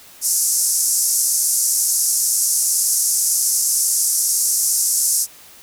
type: band-pass noise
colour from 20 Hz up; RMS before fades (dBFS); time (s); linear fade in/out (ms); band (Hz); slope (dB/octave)
white; -18; 0.21-5.27; 50; 5400 to 12000; 48
effects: white hiss -44 dBFS RMS until 5.62 s